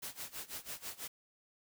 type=noise with tremolo; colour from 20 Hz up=white; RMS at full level=-42 dBFS; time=0.02-1.08 s; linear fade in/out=10 ms; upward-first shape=sine; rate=6.1 Hz; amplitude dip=90%; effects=none